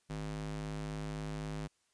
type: tone with high-pass filter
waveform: square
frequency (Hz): 51.91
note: G#1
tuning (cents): 0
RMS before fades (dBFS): -40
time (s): 0.09-1.68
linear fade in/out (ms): 20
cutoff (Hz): 110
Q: 1.7
effects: white hiss -75 dBFS RMS until 1.93 s + resampled to 22050 Hz